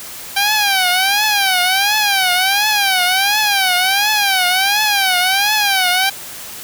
10% pulse tone with vibrato, 784 Hz, G5, in tune, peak -4 dBFS, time 0.36-6.1 s, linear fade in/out 10 ms, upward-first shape triangle, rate 1.4 Hz, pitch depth 170 cents each way, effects white hiss -31 dBFS RMS until 6.63 s

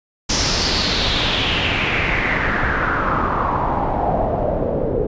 pink noise with low-pass filter sweep, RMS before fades -19 dBFS, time 0.29-5.07 s, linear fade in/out 10 ms, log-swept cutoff 5900 to 450 Hz, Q 4.1, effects resampled to 16000 Hz

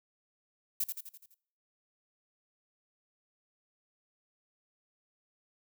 violet noise with echo, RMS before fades -31 dBFS, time 0.8-0.84 s, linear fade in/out 5 ms, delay 84 ms, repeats 6, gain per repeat -5 dB, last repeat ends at 1.344 s, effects noise-tail reverb RT60 0.6 s tail -22 dB re dry

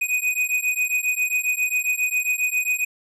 square beating tone pair, 2489 / 2496.4 Hz, D#7 / D#7, 0 / +5 cents, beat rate 7.4 Hz, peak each -24 dBFS, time 0.01-2.85 s, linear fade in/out 10 ms, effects resampled to 32000 Hz

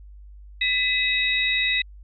sine tone cluster, 2001 / 2568 / 3800 Hz, B6 / E7 / A#7, +22 / -46 / +33 cents, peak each -24 dBFS, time 0.61-1.82 s, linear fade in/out 5 ms, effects added 50 Hz sine -41 dBFS peak until 2.03 s

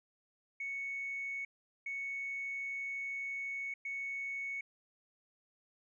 sine tone bursts at uneven times, 2217 Hz, C#7, in tune, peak -36 dBFS, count 3, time 0.6-1.45 / 1.86-3.74 / 3.85-4.61 s, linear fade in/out 5 ms, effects tanh soft clip ceiling -32 dBFS

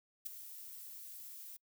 violet noise with ADSR envelope, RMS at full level -38 dBFS, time 0.25-1.57 s, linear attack 16 ms, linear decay 7 ms, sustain -12 dB, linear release 9 ms, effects noise-tail reverb RT60 0.1 s tail -26 dB re dry

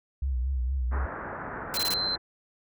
sine tone with vibrato, 64.4 Hz, C2, 27 cents flat, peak -25 dBFS, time 0.22-1.06 s, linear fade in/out 5 ms, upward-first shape triangle, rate 4.3 Hz, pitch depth 120 cents each way
white low-pass noise, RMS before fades -37 dBFS, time 0.91-2.18 s, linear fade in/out 20 ms, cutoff 1700 Hz, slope 48 dB/octave
white noise bursts, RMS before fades -31 dBFS, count 4, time 1.74-1.939 s, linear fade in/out 0 ms, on 34 ms, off 21 ms
sine tone, 4096 Hz, C8, 38 cents flat, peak -26 dBFS, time 1.76-2.16 s, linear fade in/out 10 ms
effects none

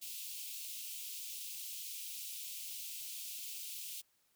white high-pass noise, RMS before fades -45 dBFS, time 0.01-4.02 s, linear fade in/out 20 ms, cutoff 2500 Hz, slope 48 dB/octave, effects white hiss -75 dBFS RMS until 4.35 s

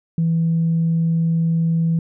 sine tone, 164.81 Hz, E3, in tune, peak -14 dBFS, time 0.18-1.99 s, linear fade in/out 2 ms, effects tanh soft clip ceiling -11 dBFS

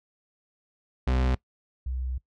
40% pulse / sine tone pair in turn, 63.7 / 63.7 Hz, C2 / C2, -46 / -46 cents, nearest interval unison, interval 0 cents, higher neither, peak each -21 / -28 dBFS, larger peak first, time 1.07-1.35 / 1.86-2.18 s, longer second, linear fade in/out 5 ms, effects noise-tail reverb RT60 0.1 s tail -20 dB re dry + low-pass 4000 Hz 12 dB/octave

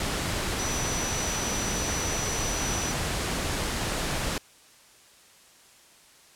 sine tone in noise, 5920 Hz, F#8, in tune, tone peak -32 dBFS, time 0.59-2.92 s, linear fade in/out 2 ms, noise pink, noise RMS -29 dBFS, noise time 0-4.38 s, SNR -6 dB, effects white hiss -55 dBFS RMS until 6.35 s + low-pass 10000 Hz 12 dB/octave

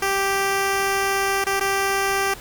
10% pulse tone with dropouts, 392 Hz, G4, in tune, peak -11 dBFS, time 0.02-2.34 s, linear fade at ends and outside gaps 5 ms, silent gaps 1.442-1.466 / 1.598-1.608 s, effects pink hiss -40 dBFS RMS until 2.4 s

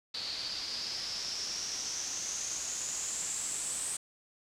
white noise with low-pass filter sweep, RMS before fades -37 dBFS, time 0.14-3.97 s, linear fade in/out 5 ms, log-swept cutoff 4400 to 8300 Hz, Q 7.9, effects none

